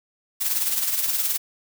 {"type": "noise with tremolo", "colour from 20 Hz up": "blue", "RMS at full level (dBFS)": -21, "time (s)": [0.4, 1.38], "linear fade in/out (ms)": 20, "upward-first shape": "triangle", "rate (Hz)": 19, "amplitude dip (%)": 60, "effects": []}